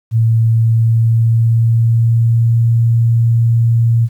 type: tone with pitch glide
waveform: sine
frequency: 113.5 to 115.88 Hz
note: A#2 to A#2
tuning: -46 to -10 cents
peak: -8 dBFS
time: 0.11-4.09 s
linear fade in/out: 50 ms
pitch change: +36 cents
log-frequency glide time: 0.54-2.6 s
effects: 8-bit